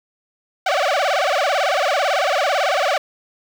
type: tone with vibrato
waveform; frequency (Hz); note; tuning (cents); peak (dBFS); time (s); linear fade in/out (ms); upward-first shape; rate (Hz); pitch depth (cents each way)
sawtooth; 659.3; E5; 0; -12; 0.66-2.98; 5; sine; 18; 290
effects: low-pass 5000 Hz 12 dB/octave + 7-bit